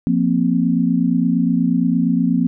sine chord, F suspended fourth, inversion none, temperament equal, 174.61 / 233.1 / 261.6 Hz, F3 / Bb3 / C4, 0 / 0 / 0 cents, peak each -18 dBFS, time 0.07-2.47 s, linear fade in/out 0 ms, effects none

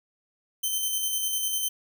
5% pulse tone with tremolo, 3092 Hz, G7, 24 cents flat, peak -16 dBFS, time 0.63-1.69 s, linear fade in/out 10 ms, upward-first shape square, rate 10 Hz, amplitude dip 30%, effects none

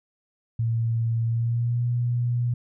sine tone with pitch glide, 114.8 to 120.86 Hz, A#2 to B2, -26 to -37 cents, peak -21 dBFS, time 0.59-2.54 s, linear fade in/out 5 ms, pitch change +89 cents, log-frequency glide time 1.26-1.84 s, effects none

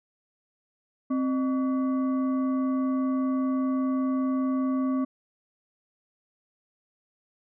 sine tone with frequency modulation, 262.3 Hz, C4, 4 cents sharp, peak -23 dBFS, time 1.1-5.05 s, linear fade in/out 10 ms, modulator 875 Hz, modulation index 0.41, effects none

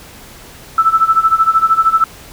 sine tone with tremolo, 1318.5 Hz, E6, in tune, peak -5 dBFS, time 0.78-2.04 s, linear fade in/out 2 ms, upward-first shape sine, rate 13 Hz, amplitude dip 85%, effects pink hiss -37 dBFS RMS until 2.32 s

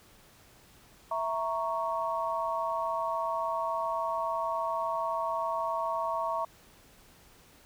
sine chord, A# diminished, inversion second, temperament equal, 659.3 / 932.3 / 1108.7 Hz, E5 / A#5 / C#6, 0 / 0 / 0 cents, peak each -33 dBFS, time 1.11-6.45 s, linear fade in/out 5 ms, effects pink hiss -58 dBFS RMS until 7.65 s

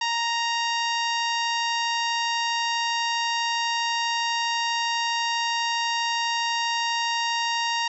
harmonic tone, 932.3 Hz, A#5, in tune, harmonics 1 / 2 / 3 / 4 / 5 / 6 / 7 / 8, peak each -26 / -30 / -30 / -33 / -34 / -35 / -42 / -46 dBFS, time 0.01-7.88 s, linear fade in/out 5 ms, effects none

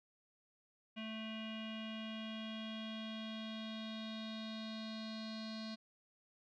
square tone with low-pass filter sweep, 220 Hz, A3, in tune, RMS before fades -45 dBFS, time 0.96-5.76 s, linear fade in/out 20 ms, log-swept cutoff 2800 to 4300 Hz, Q 6.6, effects none

